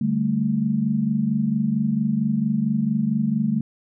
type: chord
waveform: sine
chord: D suspended fourth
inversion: none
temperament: just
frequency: 146.83 / 195.78 / 220.2 Hz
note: D3 / G3 / A3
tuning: 0 / -2 / +2 cents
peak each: -26 / -24 / -21 dBFS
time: 0.01-3.61 s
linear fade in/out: 5 ms
effects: none